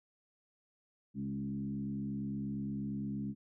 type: tone with frequency modulation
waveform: sine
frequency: 206.3 Hz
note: G#3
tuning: 11 cents flat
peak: -35 dBFS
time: 1.14-3.35 s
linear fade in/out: 50 ms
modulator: 68.6 Hz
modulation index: 1
effects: none